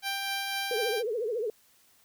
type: tone with tremolo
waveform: 10% pulse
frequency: 788 Hz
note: G5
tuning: 9 cents sharp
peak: -21 dBFS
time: 0.02-1.03 s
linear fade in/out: 50 ms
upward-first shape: triangle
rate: 4 Hz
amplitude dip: 30%
type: tone with vibrato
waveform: sine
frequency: 454.6 Hz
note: A#4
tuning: 43 cents flat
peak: -28 dBFS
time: 0.71-1.5 s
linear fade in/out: 2 ms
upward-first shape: triangle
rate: 14 Hz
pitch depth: 200 cents each way
effects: white hiss -63 dBFS RMS until 2.04 s